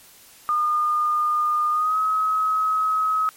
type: tone with pitch glide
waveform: sine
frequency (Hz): 1217 to 1276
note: D#6 to D#6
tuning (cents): -39 to +43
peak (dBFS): -18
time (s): 0.49-3.29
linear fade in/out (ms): 0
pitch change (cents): +82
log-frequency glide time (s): 1.71-1.98
effects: white hiss -49 dBFS RMS until 3.36 s + MP3 64 kbps